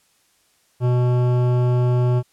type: tone with hard clipping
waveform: triangle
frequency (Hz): 123.6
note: B2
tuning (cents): +2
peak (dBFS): -17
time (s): 0.8-2.23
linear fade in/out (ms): 50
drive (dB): 18
effects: white hiss -61 dBFS RMS until 2.32 s + low-pass 11000 Hz 12 dB/octave